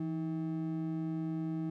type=ring-modulated tone; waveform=triangle; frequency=241.2 Hz; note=B3; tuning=41 cents flat; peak=-28 dBFS; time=0-1.7 s; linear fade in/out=5 ms; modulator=75.3 Hz; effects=none